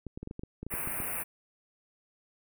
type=clicks; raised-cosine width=3 ms; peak=-26 dBFS; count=12; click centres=0.067 / 0.175 / 0.23 / 0.274 / 0.311 / 0.394 / 0.435 / 0.63 / 0.666 / 0.739 / 0.874 / 1.002 s
type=band-stop noise; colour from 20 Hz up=white; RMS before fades=-35 dBFS; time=0.7-1.24 s; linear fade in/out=20 ms; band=2700 to 8800 Hz; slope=96 dB/octave
effects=none